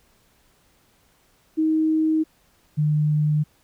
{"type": "tone pair in turn", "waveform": "sine", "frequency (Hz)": [315.1, 150.87], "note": ["D#4", "D3"], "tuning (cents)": [22, 47], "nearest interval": "octave + minor second", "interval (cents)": 1275, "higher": "first", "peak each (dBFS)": -17, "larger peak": "neither", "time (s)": [[1.57, 2.24], [2.77, 3.44]], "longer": "neither", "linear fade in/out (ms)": 20, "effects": ["pink hiss -61 dBFS RMS until 3.63 s"]}